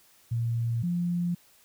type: tone pair in turn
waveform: sine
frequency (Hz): 116.54 / 174.61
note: A#2 / F3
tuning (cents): 0 / 0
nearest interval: perfect fifth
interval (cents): 700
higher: second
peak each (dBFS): -25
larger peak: neither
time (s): 0.31-0.83 / 0.83-1.35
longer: neither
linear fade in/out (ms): 10
effects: white hiss -60 dBFS RMS until 1.64 s